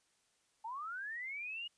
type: linear sweep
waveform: sine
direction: up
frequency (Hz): 857 to 2900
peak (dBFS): -40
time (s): 0.64-1.68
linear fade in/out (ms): 10
effects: white hiss -75 dBFS RMS until 1.77 s + resampled to 22050 Hz